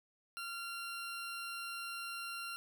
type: tone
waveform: 20% pulse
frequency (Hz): 1380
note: F6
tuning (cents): -21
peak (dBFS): -36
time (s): 0.37-2.56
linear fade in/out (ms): 0
effects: none

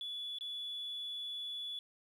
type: tone with dropouts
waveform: sine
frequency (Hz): 3429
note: A7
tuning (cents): -45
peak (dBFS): -38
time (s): 0.01-1.79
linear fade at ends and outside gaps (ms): 1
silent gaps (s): 0.386-0.409
effects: tanh soft clip ceiling -35 dBFS + 11-bit

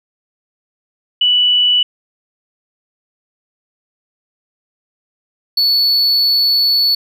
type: tone pair in turn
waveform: sine / triangle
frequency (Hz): 2960 / 4435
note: F#7 / C#8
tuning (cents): 0 / 0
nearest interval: perfect fifth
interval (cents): 700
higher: second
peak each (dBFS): -9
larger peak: neither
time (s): 1.21-1.83 / 5.57-6.95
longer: second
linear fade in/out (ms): 5
effects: none

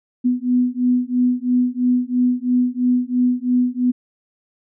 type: beating tone pair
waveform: sine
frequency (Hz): 246.9 / 249.9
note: B3 / B3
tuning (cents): 0 / +21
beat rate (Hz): 3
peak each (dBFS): -18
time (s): 0.24-3.92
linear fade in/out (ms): 20
effects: none

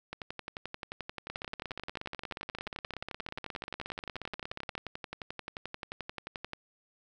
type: two click trains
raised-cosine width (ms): 0.3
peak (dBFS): -22 / -22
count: 74 / 59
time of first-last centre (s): 0.13-6.534 / 1.3-4.752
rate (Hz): 11.4 / 16.8
effects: none

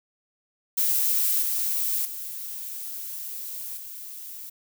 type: noise with level steps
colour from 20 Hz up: violet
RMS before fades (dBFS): -23 / -26 / -35 / -39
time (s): 0.77-4.5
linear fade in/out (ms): 10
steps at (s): 1.42 / 2.05 / 3.77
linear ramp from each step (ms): 2
effects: none

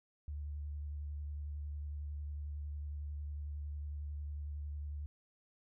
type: tone with vibrato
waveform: sine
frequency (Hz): 73.42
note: D2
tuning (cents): 0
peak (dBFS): -39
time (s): 0.28-5.06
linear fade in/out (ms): 0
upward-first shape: sine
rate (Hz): 11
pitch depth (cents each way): 23
effects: none

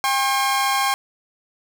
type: tone pair together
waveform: sawtooth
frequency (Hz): 800 / 1078.1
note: G5 / C#6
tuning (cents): +35 / -49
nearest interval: perfect fourth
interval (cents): 516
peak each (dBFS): -17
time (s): 0.04-0.94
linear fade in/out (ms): 0
effects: none

